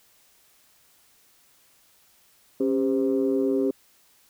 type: tone cluster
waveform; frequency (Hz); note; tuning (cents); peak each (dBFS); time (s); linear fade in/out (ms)
sine; 272.6 / 398.7 / 515; C#4 / G4 / C5; -29 / +29 / -28; -23 / -23 / -29; 2.6-3.71; 5
effects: tanh soft clip ceiling -13 dBFS + white hiss -60 dBFS RMS until 4.29 s